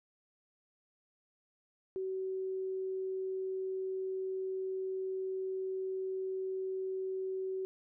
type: tone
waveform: sine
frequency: 378.6 Hz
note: F#4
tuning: 40 cents sharp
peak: -34 dBFS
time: 1.96-7.65 s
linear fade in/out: 0 ms
effects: none